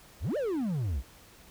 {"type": "exponential two-way sweep", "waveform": "triangle", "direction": "up then down", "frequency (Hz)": [51.7, 622.3, 55.8], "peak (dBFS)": -26, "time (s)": [0.2, 1.03], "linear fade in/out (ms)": 50, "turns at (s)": 0.37, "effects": ["pink hiss -55 dBFS RMS until 1.5 s"]}